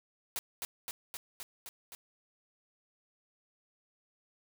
white noise with echo, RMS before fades -36 dBFS, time 0.36-0.39 s, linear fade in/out 0 ms, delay 260 ms, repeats 6, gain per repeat -2 dB, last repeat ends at 1.95 s, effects none

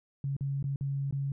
sine tone with dropouts, 138.59 Hz, C#3, in tune, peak -29 dBFS, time 0.24-1.32 s, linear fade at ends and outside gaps 2 ms, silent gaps 0.366-0.408 / 0.627-0.641 / 0.76-0.809 / 1.11-1.125 s, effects none

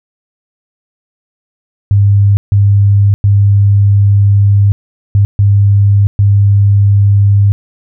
sine tone bursts at uneven times, 100.7 Hz, G2, 47 cents sharp, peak -4 dBFS, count 6, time 1.91-2.37 / 2.52-3.14 / 3.24-4.72 / 5.15-5.25 / 5.39-6.07 / 6.19-7.52 s, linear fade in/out 0 ms, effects none

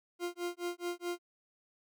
40% pulse tone with tremolo, 350 Hz, F4, 4 cents sharp, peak -32 dBFS, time 0.19-1.19 s, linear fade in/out 50 ms, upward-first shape sine, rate 4.7 Hz, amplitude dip 100%, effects none

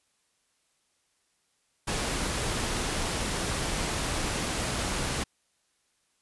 pink noise, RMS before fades -30 dBFS, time 1.87-5.24 s, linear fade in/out 10 ms, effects white hiss -72 dBFS RMS until 6.21 s + resampled to 24000 Hz

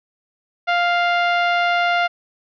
10% pulse tone with low-pass filter, 699 Hz, F5, 1 cent sharp, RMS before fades -18 dBFS, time 0.67-2.08 s, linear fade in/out 20 ms, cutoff 2000 Hz, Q 0.54, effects resampled to 16000 Hz

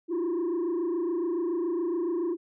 sine tone with frequency modulation, 343.5 Hz, F4, 29 cents flat, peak -23 dBFS, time 0.08-2.37 s, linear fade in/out 50 ms, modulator 27.1 Hz, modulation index 0.89, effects tanh soft clip ceiling -25 dBFS

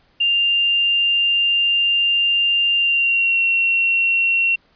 sine tone with pitch glide, 2794 to 2730 Hz, F7 to F7, 0 to -40 cents, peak -14 dBFS, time 0.2-4.56 s, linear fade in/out 10 ms, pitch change -40 cents, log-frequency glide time 2.76-3.4 s, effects pink hiss -58 dBFS RMS until 4.75 s + resampled to 11025 Hz

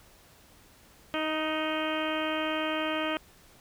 harmonic tone with a mistuned harmonic, 312.6 Hz, D#4, 8 cents sharp, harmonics 1 / 2 / 3 / 4 / 5 / 6 / 7 / 8 / 9 / 10, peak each -33 / -33 / -39 / -36 / -39 / -41 / -42 / -39 / -42 / -39 dBFS, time 1.14-3.17 s, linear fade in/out 0 ms, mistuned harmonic 5, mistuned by -21 cents, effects pink hiss -57 dBFS RMS until 3.6 s

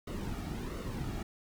brown noise with flanger, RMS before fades -38 dBFS, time 0.07-1.23 s, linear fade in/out 5 ms, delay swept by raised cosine 1.2 to 1.99 ms, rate 1.4 Hz, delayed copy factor -0.6, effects none

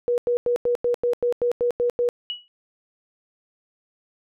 sine tone bursts, 482.9 Hz, B4, 39 cents flat, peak -18 dBFS, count 11, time 0.08-2.089 s, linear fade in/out 0 ms, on 99 ms, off 92 ms
sine tone with exponential decay, 2928 Hz, F#7, 19 cents flat, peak -23 dBFS, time 2.3-2.48 s, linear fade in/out 0 ms, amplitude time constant 39 ms
effects none

